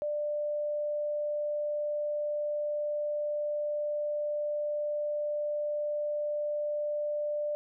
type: tone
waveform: sine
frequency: 593 Hz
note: D5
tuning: 17 cents sharp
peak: -29 dBFS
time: 0.02-7.55 s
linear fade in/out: 0 ms
effects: none